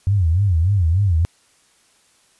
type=tone with vibrato; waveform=sine; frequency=90.6 Hz; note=F#2; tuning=36 cents flat; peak=-13 dBFS; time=0.07-1.25 s; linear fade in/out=0 ms; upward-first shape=sine; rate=3.4 Hz; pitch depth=220 cents each way; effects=white hiss -57 dBFS RMS until 2.39 s + resampled to 24000 Hz